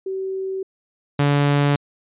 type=tone pair in turn; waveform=sine / sawtooth; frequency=382.1 / 143.58 Hz; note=G4 / D3; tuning=-44 / -39 cents; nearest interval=octave + perfect fourth; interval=1695 cents; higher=first; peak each=-23 / -11 dBFS; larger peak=second; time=0.06-0.63 / 1.19-1.76 s; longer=neither; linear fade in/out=5 ms; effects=resampled to 8000 Hz